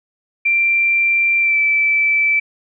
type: tone with pitch glide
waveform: sine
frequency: 2361 to 2320 Hz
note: D7 to D7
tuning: +9 to -22 cents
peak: -12 dBFS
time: 0.45-2.4 s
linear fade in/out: 10 ms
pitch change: -31 cents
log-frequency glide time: 1.4-1.58 s
effects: none